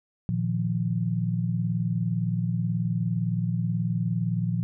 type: chord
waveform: sine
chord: Bb suspended fourth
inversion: none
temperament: equal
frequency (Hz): 116.54 / 155.56 / 174.61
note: Bb2 / Eb3 / F3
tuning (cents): 0 / 0 / 0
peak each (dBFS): -27 / -31 / -27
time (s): 0.29-4.63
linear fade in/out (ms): 0
effects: none